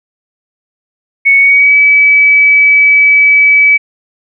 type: tone with pitch glide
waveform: sine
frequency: 2217 to 2290 Hz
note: C#7 to D7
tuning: 0 to -44 cents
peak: -3 dBFS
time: 1.25-3.78 s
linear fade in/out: 20 ms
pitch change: +56 cents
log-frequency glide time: 1.37-1.76 s
effects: none